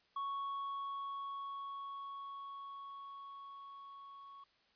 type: tone with level ramp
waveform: triangle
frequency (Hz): 1110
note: C#6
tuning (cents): +2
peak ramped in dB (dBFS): -35 to -50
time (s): 0.16-4.44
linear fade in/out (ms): 5
effects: white hiss -72 dBFS RMS until 4.75 s + resampled to 11025 Hz